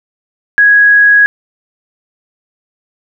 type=tone; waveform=sine; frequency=1661.2 Hz; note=G#6; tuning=in tune; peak=-3 dBFS; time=0.58-1.26 s; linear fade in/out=0 ms; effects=none